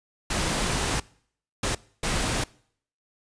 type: noise bursts at uneven times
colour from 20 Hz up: pink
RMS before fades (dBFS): -26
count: 3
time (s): 0.3-1 / 1.63-1.75 / 2.03-2.44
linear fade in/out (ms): 5
effects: noise-tail reverb RT60 0.6 s tail -23 dB re dry + resampled to 22050 Hz